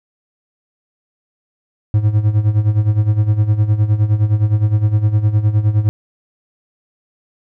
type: tone with tremolo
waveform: triangle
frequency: 105.9 Hz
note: G#2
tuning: 34 cents sharp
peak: -6 dBFS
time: 1.94-5.89 s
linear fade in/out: 0 ms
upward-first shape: sine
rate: 9.7 Hz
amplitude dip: 75%
effects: none